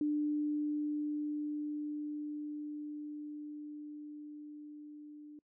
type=tone with level ramp; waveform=sine; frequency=297.8 Hz; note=D4; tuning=24 cents sharp; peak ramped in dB=-29 to -48 dBFS; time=0.01-5.39 s; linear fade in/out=2 ms; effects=noise-tail reverb RT60 0.1 s tail -26 dB re dry